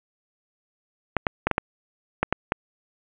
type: clicks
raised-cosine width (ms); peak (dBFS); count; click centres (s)
0.5; -5; 8; 1.167 / 1.268 / 1.47 / 1.513 / 1.581 / 2.23 / 2.326 / 2.521
effects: resampled to 8000 Hz + 7-bit

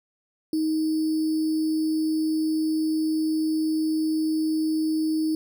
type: tone with sample-and-hold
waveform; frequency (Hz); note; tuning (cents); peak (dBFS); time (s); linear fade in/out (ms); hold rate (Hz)
sine; 314.1; D#4; +16; -21; 0.53-5.35; 2; 4900
effects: none

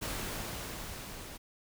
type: noise with level ramp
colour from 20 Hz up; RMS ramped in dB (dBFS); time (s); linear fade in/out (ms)
pink; -36 to -46; 0.01-1.38; 20
effects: none

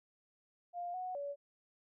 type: tone with pitch steps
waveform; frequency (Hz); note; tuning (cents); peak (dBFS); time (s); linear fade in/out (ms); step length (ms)
sine; 702 / 736 / 569; F5 / F#5 / C#5; +9 / -9 / +45; -38; 0.73-1.36; 50; 210
effects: none

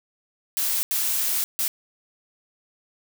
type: noise bursts at uneven times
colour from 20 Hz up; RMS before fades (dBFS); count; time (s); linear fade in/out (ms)
blue; -24; 3; 0.57-0.83 / 0.91-1.44 / 1.59-1.68; 0
effects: none

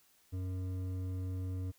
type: tone with hard clipping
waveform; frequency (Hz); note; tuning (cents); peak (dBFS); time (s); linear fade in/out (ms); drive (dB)
sine; 92.5; F#2; 0; -37; 0.32-1.72; 20; 9
effects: white hiss -68 dBFS RMS until 1.78 s

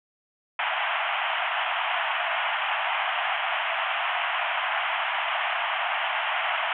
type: band-pass noise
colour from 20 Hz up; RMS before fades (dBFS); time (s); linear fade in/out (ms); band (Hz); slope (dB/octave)
pink; -27; 0.59-6.73; 2; 650 to 3200; 96
effects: none

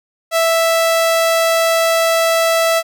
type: tone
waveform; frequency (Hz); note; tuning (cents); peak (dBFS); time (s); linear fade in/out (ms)
sawtooth; 659.3; E5; 0; -8; 0.31-2.83; 50
effects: none

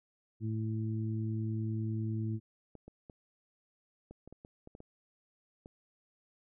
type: harmonic tone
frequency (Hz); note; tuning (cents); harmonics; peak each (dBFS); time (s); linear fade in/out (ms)
110; A2; 0; 1 / 2 / 3; -33 / -39 / -42; 0.4-2.4; 50
type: clicks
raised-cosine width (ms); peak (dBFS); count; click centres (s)
2; -36; 11; 2.753 / 2.88 / 3.098 / 4.11 / 4.276 / 4.326 / 4.449 / 4.674 / 4.751 / 4.804 / 5.659
effects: none

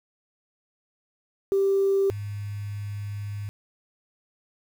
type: tone pair in turn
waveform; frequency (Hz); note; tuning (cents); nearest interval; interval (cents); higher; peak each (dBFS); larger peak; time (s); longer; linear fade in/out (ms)
sine; 392 / 102.28; G4 / G#2; 0 / -26; octave + major seventh; 2326; first; -18 / -30; first; 1.52-2.1 / 2.1-3.49; second; 0
effects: tanh soft clip ceiling -14 dBFS + 8-bit

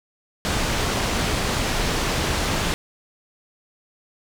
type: low-pass noise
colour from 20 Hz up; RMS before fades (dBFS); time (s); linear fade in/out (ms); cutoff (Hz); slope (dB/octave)
pink; -23; 0.45-2.74; 0; 7000; 12
effects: none

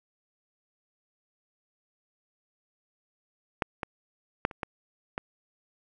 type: clicks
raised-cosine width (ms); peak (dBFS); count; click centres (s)
0.5; -10 / -16 / -8 / -27 / -16 / -16; 6; 3.622 / 3.832 / 4.451 / 4.512 / 4.632 / 5.179
effects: none

